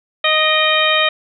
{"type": "harmonic tone with a mistuned harmonic", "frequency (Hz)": 622.3, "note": "D#5", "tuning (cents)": 0, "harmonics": [1, 2, 3, 4, 5, 6], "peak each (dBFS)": [-19, -19, -19, -19, -19, -19], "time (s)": [0.24, 1.09], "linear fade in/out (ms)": 5, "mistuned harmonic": 4, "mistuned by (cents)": -45, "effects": []}